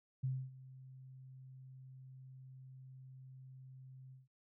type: tone with ADSR envelope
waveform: sine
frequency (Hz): 130.81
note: C3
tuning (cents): 0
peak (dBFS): -33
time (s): 0.23-4.28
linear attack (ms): 12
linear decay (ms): 260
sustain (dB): -19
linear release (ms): 160
effects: none